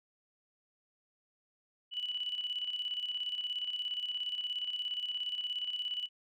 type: tone with tremolo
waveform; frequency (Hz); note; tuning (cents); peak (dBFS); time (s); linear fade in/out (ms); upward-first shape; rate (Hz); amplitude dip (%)
sine; 2960; F#7; 0; -32; 1.91-6.09; 50; square; 17; 55
effects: none